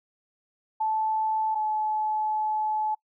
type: tone pair in turn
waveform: sine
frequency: 873 / 860 Hz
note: A5 / A5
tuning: -14 / -40 cents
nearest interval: unison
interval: 26 cents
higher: first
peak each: -23 / -24 dBFS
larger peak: first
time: 0.8-1.55 / 1.55-2.95 s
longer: second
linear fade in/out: 10 ms
effects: noise-tail reverb RT60 0.1 s tail -25 dB re dry